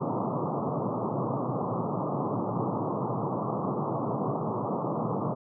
pink band-pass noise, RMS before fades -30 dBFS, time 0-5.35 s, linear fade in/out 20 ms, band 110 to 1200 Hz, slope 96 dB/octave, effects none

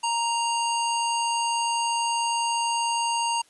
harmonic tone, 932.3 Hz, A#5, in tune, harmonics 1 / 3 / 5 / 7 / 9 / 10, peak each -24 / -30 / -35 / -36 / -35 / -44 dBFS, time 0.03-3.42 s, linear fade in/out 10 ms, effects white hiss -59 dBFS RMS until 3.49 s + resampled to 24000 Hz

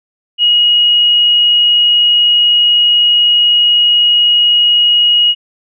sine tone, 2892 Hz, F#7, 40 cents flat, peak -6 dBFS, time 0.38-5.35 s, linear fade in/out 50 ms, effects none

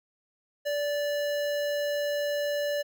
square tone with notch filter, 582 Hz, D5, 16 cents flat, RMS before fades -29 dBFS, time 0.65-2.83 s, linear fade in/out 20 ms, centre 9300 Hz, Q 1.4, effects none

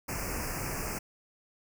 pink band-stop noise, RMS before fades -35 dBFS, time 0.08-0.99 s, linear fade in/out 10 ms, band 2700 to 4800 Hz, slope 96 dB/octave, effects none

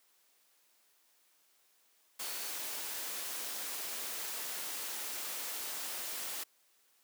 sine tone in noise, 4447 Hz, C#8, 5 cents sharp, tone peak -50 dBFS, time 2.21-2.5 s, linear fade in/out 10 ms, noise white, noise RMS -40 dBFS, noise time 2.19-6.44 s, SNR -13 dB, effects white hiss -70 dBFS RMS until 7.03 s + high-pass 300 Hz 12 dB/octave

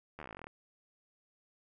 slowing click train, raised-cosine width 0.5 ms, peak -30 dBFS, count 16, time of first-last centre 0.19-0.469 s, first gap 12 ms, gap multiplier 1.06, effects none

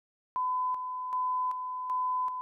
sine tone with tremolo, 1009 Hz, B5, 37 cents sharp, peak -27 dBFS, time 0.36-2.41 s, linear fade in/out 0 ms, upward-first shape square, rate 1.3 Hz, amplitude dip 50%, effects none

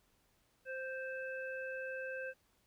harmonic tone, 523.3 Hz, C5, in tune, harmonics 1 / 3 / 5, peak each -42 / -43 / -51 dBFS, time 0.65-2.34 s, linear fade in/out 50 ms, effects pink hiss -74 dBFS RMS until 2.66 s

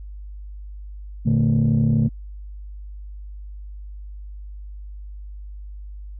sine tone cluster, 114.5 / 146.7 / 223.1 Hz, A#2 / D3 / A3, -31 / -2 / +24 cents, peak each -18 dBFS, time 1.25-2.09 s, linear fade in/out 20 ms, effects tanh soft clip ceiling -11 dBFS + added 50 Hz sine -33 dBFS peak until 6.19 s

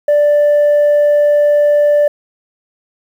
sine tone, 587.3 Hz, D5, in tune, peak -5 dBFS, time 0.08-2.08 s, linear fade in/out 5 ms, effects tanh soft clip ceiling -6 dBFS + 7-bit

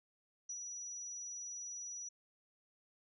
sine tone with ADSR envelope, 5860 Hz, F#8, 18 cents flat, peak -40 dBFS, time 0.49-2.09 s, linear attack 7 ms, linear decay 68 ms, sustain -3 dB, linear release 7 ms, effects none

